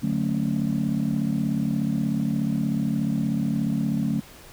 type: chord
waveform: sine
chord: D major seventh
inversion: none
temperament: just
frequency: 146.83 / 183.54 / 220.2 / 275.3 Hz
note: D3 / F#3 / A3 / C#4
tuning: 0 / -14 / +2 / -12 cents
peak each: -27 / -27 / -24 / -28 dBFS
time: 0.02-4.21 s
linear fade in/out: 20 ms
effects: tanh soft clip ceiling -15 dBFS + pink hiss -47 dBFS RMS until 4.52 s